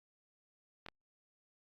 clicks, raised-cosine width 0.3 ms, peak -30 dBFS, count 2, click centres 0.863 / 0.886 s, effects Opus 48 kbps

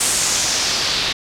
white noise with low-pass filter sweep, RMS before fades -19 dBFS, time 0-1.13 s, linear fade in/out 10 ms, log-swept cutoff 8700 to 3900 Hz, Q 2.2, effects none

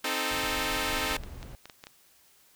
5% pulse chord, A diminished, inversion first, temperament equal, 261.6 / 311.1 / 440 Hz, C4 / Eb4 / A4, 0 / 0 / 0 cents, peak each -21 dBFS, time 0.04-1.17 s, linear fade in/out 5 ms
brown noise, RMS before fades -41 dBFS, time 0.31-1.55 s, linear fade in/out 0 ms
clicks, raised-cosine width 0.2 ms, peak -26 dBFS, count 10, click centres 0.818 / 0.914 / 1.04 / 1.132 / 1.236 / 1.429 / 1.656 / 1.698 / 1.839 / 1.869 s
effects white hiss -61 dBFS RMS until 2.55 s

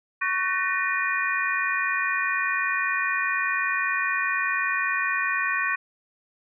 sine tone cluster, 1114 / 1510 / 1805 / 1885 / 2449 Hz, C#6 / F#6 / A6 / A#6 / D#7, +8 / +35 / +44 / +19 / -28 cents, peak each -29 dBFS, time 0.21-5.76 s, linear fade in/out 10 ms, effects none

